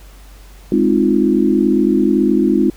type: chord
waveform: sine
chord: F minor seventh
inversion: first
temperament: equal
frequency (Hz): 207.7 / 261.6 / 311.1 / 349.2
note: Ab3 / C4 / Eb4 / F4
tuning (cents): 0 / 0 / 0 / 0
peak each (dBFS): -16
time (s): 0.72-2.7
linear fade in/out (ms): 2
effects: added 48 Hz sine -37 dBFS peak until 2.76 s + pink hiss -46 dBFS RMS until 2.76 s